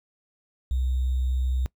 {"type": "tone with sample-and-hold", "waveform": "sine", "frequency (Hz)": 63.9, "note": "C2", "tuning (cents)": -40, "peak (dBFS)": -22, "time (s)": [0.71, 1.66], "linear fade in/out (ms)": 0, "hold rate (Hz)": 3675, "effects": ["noise-tail reverb RT60 0.1 s tail -22 dB re dry"]}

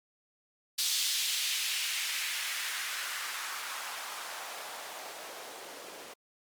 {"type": "noise with band-pass filter sweep", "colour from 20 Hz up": "blue", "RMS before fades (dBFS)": -36, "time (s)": [0.78, 6.14], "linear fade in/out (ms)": 10, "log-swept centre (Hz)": [4100, 390], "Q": 1.4, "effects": ["Opus 48 kbps"]}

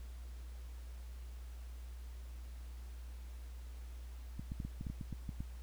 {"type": "clicks", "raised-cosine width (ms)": 5, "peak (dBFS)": -29, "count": 11, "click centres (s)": [4.395, 4.519, 4.602, 4.65, 4.811, 4.868, 4.9, 5.012, 5.127, 5.292, 5.405], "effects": ["added 60 Hz sine -45 dBFS peak until 5.62 s", "pink hiss -63 dBFS RMS until 5.62 s"]}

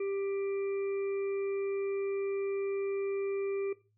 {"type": "harmonic tone", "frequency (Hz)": 394.5, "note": "G4", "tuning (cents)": 11, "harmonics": [1, 3, 5, 6], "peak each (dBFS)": [-31, -50, -57, -47], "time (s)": [0, 3.73], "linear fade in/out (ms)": 5, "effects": ["noise-tail reverb RT60 0.3 s tail -18 dB re dry", "added 107 Hz sine -70 dBFS peak until 3.97 s"]}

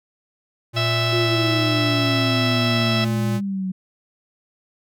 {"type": "tone", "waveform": "square", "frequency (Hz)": 116.54, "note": "A#2", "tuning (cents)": 0, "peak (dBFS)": -22, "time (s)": [0.73, 3.41], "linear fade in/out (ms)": 50}
{"type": "harmonic tone", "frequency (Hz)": 659.3, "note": "E5", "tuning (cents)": 0, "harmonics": [1, 2, 3, 4, 5, 6, 7, 8], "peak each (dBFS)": [-27, -29, -30, -28, -28, -30, -39, -29], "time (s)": [0.76, 3.05], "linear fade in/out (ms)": 10}
{"type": "exponential sweep", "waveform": "sine", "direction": "down", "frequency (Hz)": [356.3, 185], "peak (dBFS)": -22, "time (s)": [1.12, 3.72], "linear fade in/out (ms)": 10}
{"effects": []}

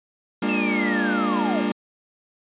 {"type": "chord", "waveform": "40% pulse", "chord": "Bb dominant seventh", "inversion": "third", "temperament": "equal with one note detuned", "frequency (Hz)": [203, 233.1, 293.7, 349.2], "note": ["Ab3", "Bb3", "D4", "F4"], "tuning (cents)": [-39, 0, 0, 0], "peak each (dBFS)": [-25, -25, -26, -29], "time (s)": [0.42, 1.72], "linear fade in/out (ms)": 5}
{"type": "linear sweep", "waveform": "sine", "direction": "down", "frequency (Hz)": [2690, 553], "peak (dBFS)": -25, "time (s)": [0.49, 1.61], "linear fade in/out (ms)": 2}
{"effects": ["resampled to 8000 Hz"]}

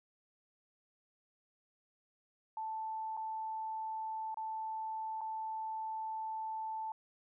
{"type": "tone with dropouts", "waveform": "sine", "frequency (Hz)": 880, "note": "A5", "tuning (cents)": 0, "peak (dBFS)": -37, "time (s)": [2.57, 6.92], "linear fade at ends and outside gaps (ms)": 2, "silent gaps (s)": [[3.168, 3.173], [4.344, 4.371], [5.209, 5.214]], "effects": []}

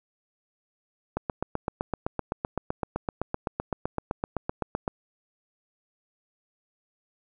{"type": "click train", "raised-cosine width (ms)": 1, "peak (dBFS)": -13, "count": 30, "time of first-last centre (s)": [1.17, 4.878], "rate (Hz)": 7.82, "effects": []}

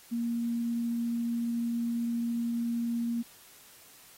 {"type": "tone", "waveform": "sine", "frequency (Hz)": 234.4, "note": "A#3", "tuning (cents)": 10, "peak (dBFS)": -28, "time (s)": [0.11, 3.23], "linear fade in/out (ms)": 20, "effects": ["white hiss -55 dBFS RMS until 4.17 s", "AAC 48 kbps"]}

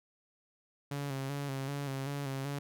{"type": "tone with vibrato", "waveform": "sawtooth", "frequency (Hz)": 138.59, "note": "C#3", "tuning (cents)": 0, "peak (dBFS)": -31, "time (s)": [0.91, 2.59], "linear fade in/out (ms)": 5, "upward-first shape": "square", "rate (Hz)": 2.6, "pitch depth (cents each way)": 42, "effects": []}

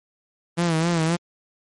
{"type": "tone with vibrato", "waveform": "sawtooth", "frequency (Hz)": 166.2, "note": "E3", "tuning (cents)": 15, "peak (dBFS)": -15, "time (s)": [0.57, 1.17], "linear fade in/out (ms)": 20, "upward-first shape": "sine", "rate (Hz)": 3.8, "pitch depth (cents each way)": 77, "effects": ["MP3 48 kbps"]}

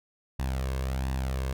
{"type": "tone with flanger", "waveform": "sawtooth", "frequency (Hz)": 65.6, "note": "C2", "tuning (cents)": 5, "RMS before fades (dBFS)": -30, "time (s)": [0.39, 1.53], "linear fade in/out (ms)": 5, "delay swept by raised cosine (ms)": [1.1, 1.88], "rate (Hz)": 1.4, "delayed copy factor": 0.55, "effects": []}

